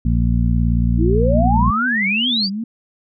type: harmonic tone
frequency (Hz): 58.27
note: A#1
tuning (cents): 0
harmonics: 1 / 2 / 3 / 4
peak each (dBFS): -16 / -19 / -21 / -22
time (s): 0.05-1.71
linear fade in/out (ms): 5
type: exponential sweep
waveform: sine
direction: up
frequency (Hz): 298.3 to 4912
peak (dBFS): -16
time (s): 0.97-2.5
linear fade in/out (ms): 50
type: tone with vibrato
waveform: sine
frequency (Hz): 220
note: A3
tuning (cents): 0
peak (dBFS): -21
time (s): 1.34-2.64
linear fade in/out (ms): 5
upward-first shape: triangle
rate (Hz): 2.4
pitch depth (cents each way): 250
effects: none